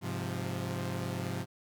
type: chord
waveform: sawtooth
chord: F minor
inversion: first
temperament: equal with one note detuned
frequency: 102.22 / 130.81 / 174.61 Hz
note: Ab2 / C3 / F3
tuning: -27 / 0 / 0 cents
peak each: -34 dBFS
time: 0.01-1.46 s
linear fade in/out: 50 ms
effects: none